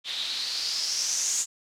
blue noise with low-pass filter sweep, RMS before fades -29 dBFS, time 0.04-1.46 s, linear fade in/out 50 ms, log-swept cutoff 3500 to 7100 Hz, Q 5.6, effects none

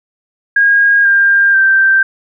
sine tone with pitch steps, 1631 / 1598.4 / 1566.4 Hz, G#6 / G6 / G6, -32 / +33 / -2 cents, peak -6 dBFS, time 0.56-2.03 s, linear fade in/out 5 ms, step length 490 ms, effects none

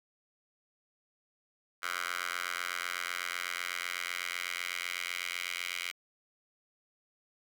10% pulse tone with high-pass filter sweep, 88 Hz, F2, 14 cents sharp, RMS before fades -37 dBFS, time 1.82-5.92 s, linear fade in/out 20 ms, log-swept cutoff 1500 to 2300 Hz, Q 2.5, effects none

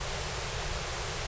pink band-stop noise, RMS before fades -34 dBFS, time 0-1.27 s, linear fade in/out 10 ms, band 180 to 350 Hz, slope 96 dB/octave, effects resampled to 16000 Hz

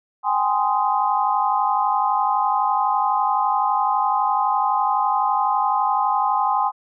sine chord, Ab major seventh, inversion third, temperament just, 778.7 / 830.6 / 1038.3 / 1245.9 Hz, G5 / Ab5 / C6 / Eb6, -12 / 0 / -14 / +2 cents, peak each -24 / -21 / -21 / -26 dBFS, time 0.23-6.72 s, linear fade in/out 50 ms, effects none

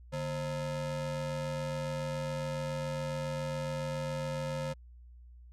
square ring-modulated tone, 191.3 Hz, G3, 42 cents flat, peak -31 dBFS, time 0.12-4.74 s, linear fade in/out 20 ms, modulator 339 Hz, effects added 60 Hz sine -50 dBFS peak until 5.52 s + low-pass 9000 Hz 12 dB/octave

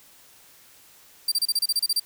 sawtooth tone bursts, 4699 Hz, D8, in tune, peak -17 dBFS, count 11, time 1.28-1.998 s, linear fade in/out 5 ms, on 38 ms, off 30 ms, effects white hiss -53 dBFS RMS until 2.05 s

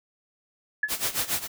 sine tone with exponential decay, 1709 Hz, G#6, 49 cents sharp, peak -18 dBFS, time 0.83-0.93 s, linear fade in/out 5 ms, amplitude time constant 21 ms
white noise with tremolo, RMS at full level -25 dBFS, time 0.88-1.48 s, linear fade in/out 50 ms, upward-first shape sine, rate 7.1 Hz, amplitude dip 85%
effects none

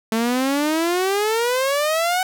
sawtooth exponential sweep, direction up, 220 to 754 Hz, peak -14 dBFS, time 0.12-2.23 s, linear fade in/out 2 ms, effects none

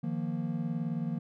triangle chord, Eb suspended second, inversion none, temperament equal, 155.56 / 174.61 / 233.1 Hz, Eb3 / F3 / Bb3, 0 / 0 / 0 cents, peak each -33 dBFS, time 0.03-1.19 s, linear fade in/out 10 ms, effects none

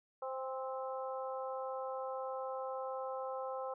harmonic tone with a mistuned harmonic, 261.6 Hz, C4, in tune, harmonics 2 / 3 / 4 / 5, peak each -40 / -44 / -46 / -48 dBFS, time 0.22-3.74 s, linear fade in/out 5 ms, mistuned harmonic 3, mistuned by +26 cents, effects none

